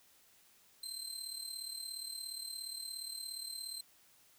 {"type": "tone with amplitude modulation", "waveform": "25% pulse", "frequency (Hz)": 4122, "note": "C8", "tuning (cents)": -27, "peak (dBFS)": -34, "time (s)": [0.83, 3.81], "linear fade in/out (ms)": 5, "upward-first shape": "sine", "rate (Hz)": 37.1, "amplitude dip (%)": 65, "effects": ["white hiss -66 dBFS RMS until 4.38 s"]}